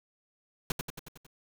pink noise with echo, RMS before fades -30 dBFS, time 0.7-0.72 s, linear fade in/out 2 ms, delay 91 ms, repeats 6, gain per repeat -4 dB, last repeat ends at 1.266 s, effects none

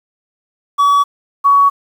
triangle / sine tone pair in turn, 1137 / 1124.6 Hz, C#6 / C#6, +44 / +25 cents, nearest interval unison, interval 19 cents, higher first, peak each -6 dBFS, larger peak neither, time 0.78-1.04 / 1.44-1.7 s, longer neither, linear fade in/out 20 ms, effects 7-bit

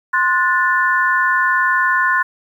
sine chord, F# diminished, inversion second, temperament equal with one note detuned, 1046.5 / 1460.4 / 1760 Hz, C6 / F#6 / A6, 0 / -23 / 0 cents, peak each -17 dBFS, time 0.13-2.23 s, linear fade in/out 10 ms, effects 8-bit

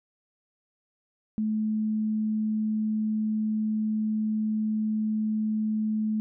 sine tone, 216 Hz, A3, 32 cents flat, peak -24 dBFS, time 1.38-6.2 s, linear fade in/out 0 ms, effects none

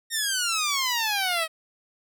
10% pulse exponential sweep, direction down, 1864.7 to 628 Hz, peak -15 dBFS, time 0.1-1.48 s, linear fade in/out 50 ms, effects none

